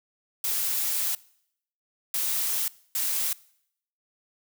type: noise bursts at uneven times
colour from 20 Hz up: blue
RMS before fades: -27 dBFS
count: 3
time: 0.44-1.15 / 2.14-2.68 / 2.95-3.33 s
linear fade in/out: 2 ms
effects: noise-tail reverb RT60 0.7 s tail -22 dB re dry